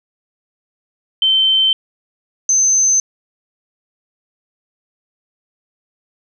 sine tone pair in turn, 3096 / 6192 Hz, G7 / G8, -22 / -22 cents, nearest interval octave, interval 1200 cents, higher second, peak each -10 dBFS, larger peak neither, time 1.22-1.73 / 2.49-3 s, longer neither, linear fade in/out 2 ms, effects none

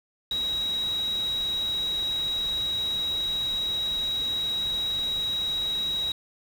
sine tone in noise, 3831 Hz, A#7, 47 cents sharp, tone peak -25 dBFS, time 0.31-6.12 s, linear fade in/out 2 ms, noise pink, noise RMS -42 dBFS, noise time 0.31-6.12 s, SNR +14 dB, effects none

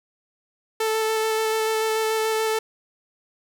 sawtooth tone with vibrato, 440 Hz, A4, in tune, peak -17 dBFS, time 0.8-2.59 s, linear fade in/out 5 ms, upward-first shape square, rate 6.9 Hz, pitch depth 9 cents each way, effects none

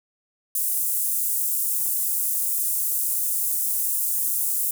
pink high-pass noise, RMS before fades -24 dBFS, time 0.55-4.71 s, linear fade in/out 2 ms, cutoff 9300 Hz, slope 24 dB/octave, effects none

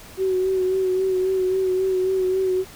sine tone with vibrato, 375.1 Hz, F#4, 24 cents sharp, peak -18 dBFS, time 0.17-2.65 s, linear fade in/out 50 ms, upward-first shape sine, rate 3.7 Hz, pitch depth 30 cents each way, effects pink hiss -43 dBFS RMS until 2.75 s

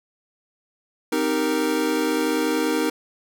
square chord, C minor seventh, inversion none, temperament equal with one note detuned, 260.7 / 311.1 / 392 / 466.2 Hz, C4 / Eb4 / G4 / Bb4, -6 / 0 / 0 / 0 cents, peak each -28 / -24 / -30 / -26 dBFS, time 1.12-2.9 s, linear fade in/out 5 ms, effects none

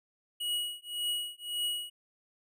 square tone with tremolo, 2909 Hz, F#7, 30 cents flat, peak -29 dBFS, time 0.4-1.9 s, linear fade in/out 10 ms, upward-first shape triangle, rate 1.8 Hz, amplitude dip 100%, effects none

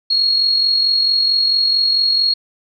sine tone with amplitude modulation, 4300 Hz, C8, 47 cents sharp, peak -10 dBFS, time 0.1-2.34 s, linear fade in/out 10 ms, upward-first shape sine, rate 44.5 Hz, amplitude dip 45%, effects none

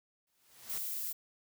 white noise with exponential growth, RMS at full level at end -42 dBFS, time 0.27-0.78 s, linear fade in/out 2 ms, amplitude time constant 110 ms
violet noise, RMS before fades -38 dBFS, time 0.69-1.13 s, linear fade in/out 10 ms
effects none

